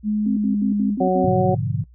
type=tone with pitch glide; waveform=sine; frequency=211.2 to 205.8 Hz; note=G#3 to G#3; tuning=+29 to -16 cents; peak=-18 dBFS; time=0.03-0.98 s; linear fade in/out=50 ms; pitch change=-45 cents; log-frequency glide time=0.36-0.49 s
type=tone bursts; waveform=sine; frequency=261.6 Hz; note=C4; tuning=in tune; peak=-21 dBFS; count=6; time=0.26-1.26 s; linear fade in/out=5 ms; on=110 ms; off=68 ms
type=harmonic tone; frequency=185 Hz; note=F#3; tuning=in tune; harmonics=1 / 2 / 3 / 4; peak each=-21 / -21 / -21 / -21 dBFS; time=1-1.55 s; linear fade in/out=10 ms
type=chord; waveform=sine; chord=G# diminished seventh; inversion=none; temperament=equal; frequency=103.83 / 123.47 / 146.83 / 174.61 Hz; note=G#2 / B2 / D3 / F3; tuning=0 / 0 / 0 / 0 cents; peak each=-25 / -25 / -25 / -30 dBFS; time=1.24-1.84 s; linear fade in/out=5 ms
effects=noise-tail reverb RT60 0.1 s tail -20 dB re dry + added 60 Hz sine -45 dBFS peak until 1.94 s